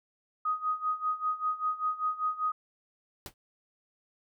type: tone with tremolo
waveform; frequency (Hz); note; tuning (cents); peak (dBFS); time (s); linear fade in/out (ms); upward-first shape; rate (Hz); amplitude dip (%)
sine; 1250; D#6; +8; -25; 0.45-2.52; 5; sine; 5.1; 85
type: noise with exponential decay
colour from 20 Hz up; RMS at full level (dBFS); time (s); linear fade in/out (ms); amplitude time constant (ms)
pink; -36; 3.26-3.34; 1; 16
effects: none